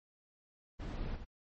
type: noise with echo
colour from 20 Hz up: brown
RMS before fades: -39 dBFS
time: 0.79-1.17 s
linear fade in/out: 20 ms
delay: 82 ms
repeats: 1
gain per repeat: -7 dB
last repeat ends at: 1.252 s
effects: low-pass 5000 Hz 12 dB/octave + MP3 32 kbps